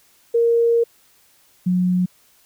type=tone pair in turn; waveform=sine; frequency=466.2 / 181.1 Hz; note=A#4 / F#3; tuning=0 / -37 cents; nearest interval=octave + major third; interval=1637 cents; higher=first; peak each=-13 / -15 dBFS; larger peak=first; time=0.34-0.84 / 1.66-2.06 s; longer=first; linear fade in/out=10 ms; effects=white hiss -56 dBFS RMS until 2.45 s